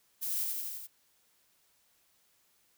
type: noise with echo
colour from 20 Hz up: violet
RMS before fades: -35 dBFS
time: 0.21-0.45 s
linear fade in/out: 20 ms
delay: 85 ms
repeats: 5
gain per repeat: -2 dB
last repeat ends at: 0.875 s
effects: white hiss -70 dBFS RMS until 2.77 s